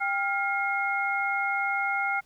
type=tone cluster; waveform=sine; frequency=793 / 1401 / 2150 Hz; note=G5 / F6 / C7; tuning=+20 / +5 / +47 cents; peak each=-29 dBFS; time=0-2.21 s; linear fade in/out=20 ms; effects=pink hiss -63 dBFS RMS until 2.25 s